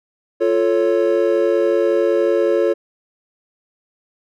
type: chord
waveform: triangle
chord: F augmented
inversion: none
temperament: equal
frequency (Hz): 349.2 / 440 / 554.4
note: F4 / A4 / C#5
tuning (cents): 0 / 0 / 0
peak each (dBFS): -16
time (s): 0.4-2.74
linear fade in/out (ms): 20
effects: none